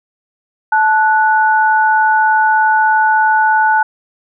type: tone pair together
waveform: sine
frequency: 871.6 / 1474 Hz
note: A5 / F#6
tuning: -17 / -7 cents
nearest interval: major sixth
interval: 910 cents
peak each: -10 / -13 dBFS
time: 0.72-3.83 s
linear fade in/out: 5 ms
effects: none